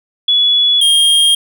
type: tone pair in turn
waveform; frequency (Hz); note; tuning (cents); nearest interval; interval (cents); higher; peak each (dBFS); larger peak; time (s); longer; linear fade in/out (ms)
sine / square; 3401 / 3228; G#7 / G#7; +40 / -50; minor second; 90; first; -8; neither; 0.28-0.81 / 0.81-1.35; second; 5
effects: none